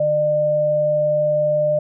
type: tone pair together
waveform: sine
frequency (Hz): 150.5 / 602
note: D3 / D5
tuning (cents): +43 / +43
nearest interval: 2 octaves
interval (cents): 2400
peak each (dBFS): -27 / -15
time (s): 0-1.79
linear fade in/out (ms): 5
effects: none